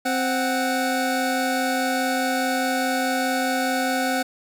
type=tone pair together; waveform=25% pulse; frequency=261.6 / 740 Hz; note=C4 / F#5; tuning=0 / 0 cents; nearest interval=octave + tritone; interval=1800 cents; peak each=-20 dBFS; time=0.05-4.23 s; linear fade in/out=10 ms; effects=none